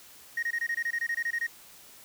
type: tone bursts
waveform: triangle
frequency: 1869 Hz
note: A#6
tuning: 4 cents sharp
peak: -24 dBFS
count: 14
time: 0.37-1.467 s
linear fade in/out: 5 ms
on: 57 ms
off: 23 ms
effects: tanh soft clip ceiling -22 dBFS + white hiss -52 dBFS RMS until 2.04 s